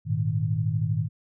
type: chord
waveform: sine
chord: Ab suspended second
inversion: none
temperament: equal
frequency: 103.83 / 116.54 / 155.56 Hz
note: Ab2 / Bb2 / Eb3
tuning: 0 / 0 / 0 cents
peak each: -27 dBFS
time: 0.05-1.09 s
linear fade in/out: 50 ms
effects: none